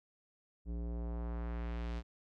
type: tone with low-pass filter sweep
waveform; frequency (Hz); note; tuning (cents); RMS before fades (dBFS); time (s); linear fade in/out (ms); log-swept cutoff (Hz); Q
square; 58.27; A#1; 0; -39; 0.65-2.03; 50; 320 to 4900; 0.94
effects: none